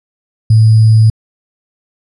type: tone with sample-and-hold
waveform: sine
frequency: 110.3 Hz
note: A2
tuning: 5 cents sharp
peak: -3 dBFS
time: 0.5-1.1 s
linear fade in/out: 5 ms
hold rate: 4900 Hz
effects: resampled to 24000 Hz